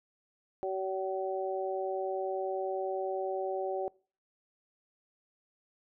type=harmonic tone; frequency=190 Hz; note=F#3; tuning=46 cents sharp; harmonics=2 / 3 / 4; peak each=-34 / -36 / -37 dBFS; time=0.63-3.88 s; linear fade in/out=0 ms; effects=noise-tail reverb RT60 0.4 s tail -24 dB re dry